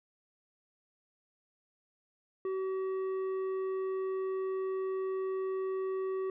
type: tone with tanh clipping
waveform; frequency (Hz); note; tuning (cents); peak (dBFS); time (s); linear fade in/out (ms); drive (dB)
sine; 380; F#4; +46; -33; 2.45-6.3; 2; 8
effects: none